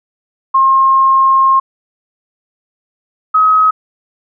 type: tone pair in turn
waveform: sine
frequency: 1069 / 1271.3 Hz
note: C6 / D#6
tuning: +37 / +37 cents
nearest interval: minor third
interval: 300 cents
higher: second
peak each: -6 dBFS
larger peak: neither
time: 0.54-1.6 / 3.34-3.71 s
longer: first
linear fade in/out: 10 ms
effects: none